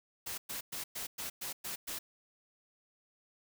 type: noise bursts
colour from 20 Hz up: white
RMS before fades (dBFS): -40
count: 8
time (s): 0.26-1.99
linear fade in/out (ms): 10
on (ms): 120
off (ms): 110
effects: none